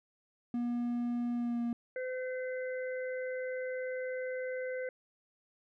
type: tone with pitch glide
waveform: triangle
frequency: 240.1 to 236.4 Hz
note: B3 to A#3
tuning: -49 to +24 cents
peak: -29 dBFS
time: 0.54-1.73 s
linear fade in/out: 2 ms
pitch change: -27 cents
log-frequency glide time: 1.34-1.62 s
type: harmonic tone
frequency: 511 Hz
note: C5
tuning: 41 cents flat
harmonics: 1 / 3 / 4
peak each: -35 / -45 / -47 dBFS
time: 1.96-4.89 s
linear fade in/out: 2 ms
effects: none